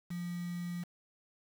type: tone with quantisation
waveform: sine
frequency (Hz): 174.61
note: F3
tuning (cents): 0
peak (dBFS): -36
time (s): 0.1-0.84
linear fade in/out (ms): 10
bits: 8
effects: none